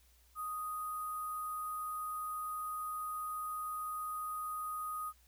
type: tone with sample-and-hold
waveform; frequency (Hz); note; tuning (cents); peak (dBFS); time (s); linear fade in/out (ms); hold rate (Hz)
sine; 1244.5; D#6; 0; -37; 0.35-5.13; 50; 11025
effects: added 60 Hz sine -65 dBFS peak until 5.27 s + white hiss -69 dBFS RMS until 5.27 s